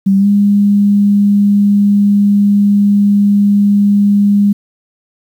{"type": "tone with pitch glide", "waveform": "sine", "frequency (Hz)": [194.8, 203], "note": ["G3", "G#3"], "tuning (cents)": [-11, -39], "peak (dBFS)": -6, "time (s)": [0.06, 4.53], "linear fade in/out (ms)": 10, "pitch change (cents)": 72, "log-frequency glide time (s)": [0.18, 0.27], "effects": ["7-bit"]}